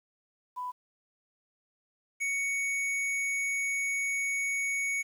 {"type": "tone pair in turn", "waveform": ["sine", "square"], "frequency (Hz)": [995, 2229], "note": ["B5", "C#7"], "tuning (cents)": [13, 9], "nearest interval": "octave + major second", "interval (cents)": 1396, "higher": "second", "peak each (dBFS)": [-33, -29], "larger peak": "second", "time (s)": [[0.56, 0.72], [2.2, 5.03]], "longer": "second", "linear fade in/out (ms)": 20, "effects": ["low-pass 11000 Hz 12 dB/octave", "10-bit"]}